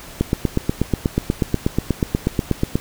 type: click train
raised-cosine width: 3 ms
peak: -3 dBFS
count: 22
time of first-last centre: 0.21-2.755 s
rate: 8.25 Hz
effects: pink hiss -38 dBFS RMS until 2.8 s